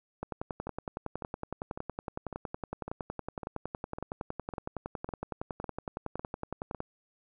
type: two click trains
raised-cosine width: 1 ms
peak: -24 / -21 dBFS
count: 12 / 72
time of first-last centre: 0.67-6.747 / 0.23-6.804 s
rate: 1.81 / 10.8 Hz
effects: none